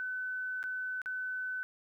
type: tone with dropouts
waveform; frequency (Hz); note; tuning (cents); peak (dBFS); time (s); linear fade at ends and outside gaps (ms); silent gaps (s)
sine; 1510; F#6; +35; -34; 0-1.63; 0; 0.629-0.639 / 1.017-1.059
effects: 12-bit